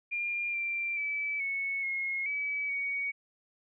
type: tone with pitch steps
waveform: sine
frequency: 2402 / 2362 / 2304 / 2206 / 2160 / 2287 / 2245 Hz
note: D7 / D7 / D7 / C#7 / C#7 / D7 / C#7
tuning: +38 / +9 / -34 / -9 / -45 / -47 / +21 cents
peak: -30 dBFS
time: 0.11-3.12 s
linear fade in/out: 20 ms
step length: 430 ms
effects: none